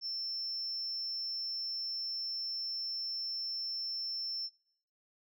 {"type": "tone", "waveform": "sine", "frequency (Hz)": 5360, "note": "E8", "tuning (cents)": 28, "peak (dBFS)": -33, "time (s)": [0.01, 4.5], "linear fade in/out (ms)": 50, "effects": ["noise-tail reverb RT60 0.6 s tail -22 dB re dry", "tanh soft clip ceiling -31 dBFS"]}